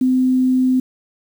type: tone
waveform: sine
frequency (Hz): 256.7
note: C4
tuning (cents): -33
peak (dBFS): -12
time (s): 0.01-0.8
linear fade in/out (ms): 5
effects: 7-bit